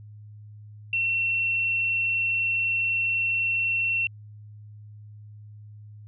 sine tone, 2712 Hz, E7, 49 cents sharp, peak -22 dBFS, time 0.93-4.07 s, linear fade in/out 2 ms, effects added 105 Hz sine -42 dBFS peak until 6.07 s

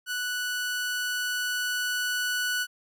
sawtooth tone with level ramp, 1480 Hz, F#6, in tune, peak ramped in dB -25 to -22 dBFS, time 0.06-2.67 s, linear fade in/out 50 ms, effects none

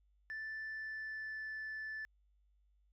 sine tone with pitch glide, 1760 to 1749.9 Hz, A6 to A6, 0 to -10 cents, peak -39 dBFS, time 0.3-2.05 s, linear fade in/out 0 ms, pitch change -10 cents, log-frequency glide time 0.65-1.45 s, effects tanh soft clip ceiling -39 dBFS + added 50 Hz sine -69 dBFS peak until 2.92 s

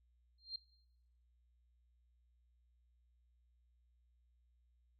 sine tone with exponential growth, 4186 Hz, C8, in tune, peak -37 dBFS, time 0.38-0.56 s, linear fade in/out 5 ms, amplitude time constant 38 ms, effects noise-tail reverb RT60 0.8 s tail -18 dB re dry + added 60 Hz sine -70 dBFS peak until 4.99 s

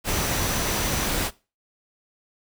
sine tone in noise, 5920 Hz, F#8, in tune, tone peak -35 dBFS, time 0.07-1.1 s, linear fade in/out 50 ms, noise pink, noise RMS -25 dBFS, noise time 0.04-1.31 s, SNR -13 dB, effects noise-tail reverb RT60 0.3 s tail -20 dB re dry

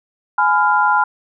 sine chord, F diminished, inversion first, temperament just, 838.1 / 1005.8 / 1396.9 Hz, Ab5 / Cb6 / F6, +16 / +31 / 0 cents, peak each -16 dBFS, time 0.38-1.04 s, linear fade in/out 5 ms, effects none

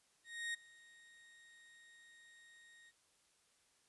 35% pulse tone with ADSR envelope, 1864.7 Hz, A#6, in tune, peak -36 dBFS, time 0.24-2.92 s, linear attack 300 ms, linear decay 11 ms, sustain -23 dB, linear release 37 ms, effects white hiss -74 dBFS RMS until 3.88 s + resampled to 24000 Hz

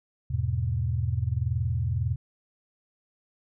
sine chord, E major, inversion none, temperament equal with one note detuned, 82.41 / 103.83 / 124.26 Hz, E2 / G#2 / B2, 0 / 0 / +11 cents, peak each -29 / -29 / -28 dBFS, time 0.3-2.16 s, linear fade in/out 10 ms, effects none

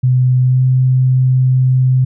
sine tone with pitch glide, 127.1 to 128.95 Hz, C3 to C3, -50 to -25 cents, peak -8 dBFS, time 0.03-2.05 s, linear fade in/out 10 ms, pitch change +25 cents, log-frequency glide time 0.42-0.64 s, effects none

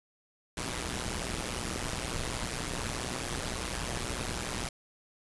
pink noise with amplitude modulation, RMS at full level -31 dBFS, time 0.57-4.69 s, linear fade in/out 5 ms, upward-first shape sine, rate 122 Hz, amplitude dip 90%, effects resampled to 24000 Hz

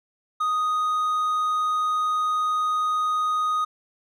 triangle tone, 1244.5 Hz, D#6, in tune, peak -19 dBFS, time 0.4-3.65 s, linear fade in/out 10 ms, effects none

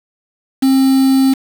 triangle tone with quantisation, 266.4 Hz, C4, 31 cents sharp, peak -6 dBFS, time 0.62-1.34 s, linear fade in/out 10 ms, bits 4, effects none

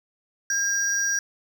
triangle tone pair together, 1613 / 5748 Hz, G6 / F8, +49 / +49 cents, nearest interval octave + minor seventh, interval 2200 cents, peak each -23 dBFS, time 0.5-1.19 s, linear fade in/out 2 ms, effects 9-bit

